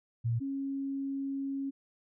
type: tone pair in turn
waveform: sine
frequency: 116.54 / 274 Hz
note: A#2 / C#4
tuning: 0 / -20 cents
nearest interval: octave + minor third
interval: 1480 cents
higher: second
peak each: -27 / -32 dBFS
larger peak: first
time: 0.24-0.4 / 0.4-1.71 s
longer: second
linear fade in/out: 20 ms
effects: none